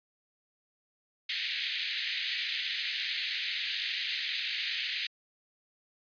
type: band-pass noise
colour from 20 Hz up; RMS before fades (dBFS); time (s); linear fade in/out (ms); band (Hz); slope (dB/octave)
white; -34; 1.29-5.07; 5; 1800 to 4400; 48
effects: resampled to 11025 Hz